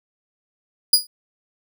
sawtooth tone with exponential decay, 4900 Hz, D#8, 27 cents flat, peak -6 dBFS, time 0.93-1.07 s, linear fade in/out 5 ms, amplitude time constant 29 ms, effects none

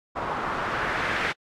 white noise with low-pass filter sweep, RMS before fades -28 dBFS, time 0.15-1.33 s, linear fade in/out 20 ms, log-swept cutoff 1000 to 2000 Hz, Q 2, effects AAC 64 kbps

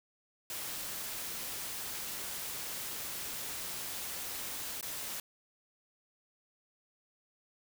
white noise with dropouts, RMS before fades -40 dBFS, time 0.5-5.2 s, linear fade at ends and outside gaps 2 ms, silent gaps 4.811-4.827 s, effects none

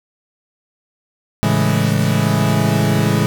40% pulse chord, A major seventh, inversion none, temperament equal, 110 / 138.59 / 164.81 / 207.7 Hz, A2 / C#3 / E3 / G#3, 0 / 0 / 0 / 0 cents, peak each -18 dBFS, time 1.43-3.26 s, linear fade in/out 0 ms, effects none

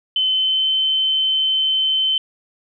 sine tone with pitch glide, 3055 to 3074 Hz, G7 to G7, -45 to -35 cents, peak -15 dBFS, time 0.16-2.18 s, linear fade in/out 2 ms, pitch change +10 cents, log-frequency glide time 0.3-0.69 s, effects none

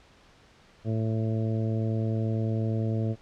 harmonic tone, 111.1 Hz, A2, 17 cents sharp, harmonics 1 / 2 / 3 / 4 / 5 / 6, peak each -26 / -32 / -36 / -38 / -40 / -42 dBFS, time 0.84-3.16 s, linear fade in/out 50 ms, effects pink hiss -57 dBFS RMS until 3.21 s + low-pass 5000 Hz 12 dB/octave

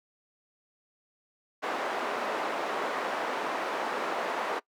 white band-pass noise, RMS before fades -32 dBFS, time 1.62-4.6 s, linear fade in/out 20 ms, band 360 to 1100 Hz, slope 12 dB/octave, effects noise-tail reverb RT60 0.1 s tail -22 dB re dry + high-pass 200 Hz 12 dB/octave

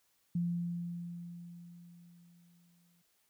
sine tone with exponential decay, 172.7 Hz, F3, 19 cents flat, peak -29 dBFS, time 0.35-3.02 s, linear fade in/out 5 ms, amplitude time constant 580 ms, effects white hiss -74 dBFS RMS until 3.29 s

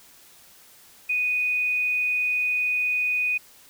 sine tone, 2483 Hz, D#7, 4 cents flat, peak -21 dBFS, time 1.09-3.38 s, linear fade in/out 10 ms, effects white hiss -52 dBFS RMS until 3.69 s

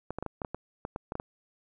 clicks, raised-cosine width 1 ms, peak -20 dBFS, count 12, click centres 0.106 / 0.186 / 0.226 / 0.263 / 0.418 / 0.448 / 0.546 / 0.851 / 0.961 / 1.121 / 1.154 / 1.199 s, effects none

